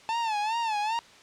45% pulse tone with vibrato, 880 Hz, A5, in tune, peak -26 dBFS, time 0.09-0.99 s, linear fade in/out 0 ms, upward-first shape sine, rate 2.5 Hz, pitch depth 110 cents each way, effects white hiss -52 dBFS RMS until 1.22 s + low-pass 5000 Hz 12 dB/octave

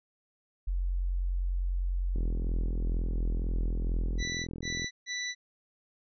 sine tone, 45 Hz, F#1, 47 cents flat, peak -27 dBFS, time 0.67-4.23 s, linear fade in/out 10 ms
click train, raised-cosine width 3 ms, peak -26 dBFS, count 114, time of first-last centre 2.16-4.844 s, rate 42.1 Hz
20% pulse tone bursts, 1975.5 Hz, B6, in tune, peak -27 dBFS, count 3, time 4.18-5.35 s, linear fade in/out 50 ms, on 290 ms, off 150 ms
effects resampled to 16000 Hz

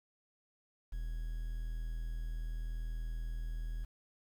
triangle tone with quantisation, 40.42 Hz, E1, 33 cents flat, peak -34 dBFS, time 0.92-3.85 s, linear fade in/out 10 ms, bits 10, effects none

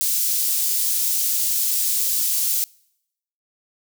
white high-pass noise, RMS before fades -21 dBFS, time 0.01-2.64 s, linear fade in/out 0 ms, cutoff 5600 Hz, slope 12 dB/octave, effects noise-tail reverb RT60 0.8 s tail -26 dB re dry

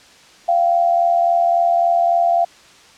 sine tone pair together, 690 / 773.6 Hz, F5 / G5, -21 / -23 cents, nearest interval major second, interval 198 cents, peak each -13 / -20 dBFS, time 0.48-2.45 s, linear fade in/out 10 ms, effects white hiss -46 dBFS RMS until 2.97 s + low-pass 6000 Hz 12 dB/octave

